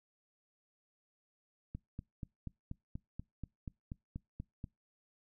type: click train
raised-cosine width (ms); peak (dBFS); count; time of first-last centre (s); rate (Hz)
5; -29; 13; 1.75-4.642; 4.15
effects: noise-tail reverb RT60 0.2 s tail -25 dB re dry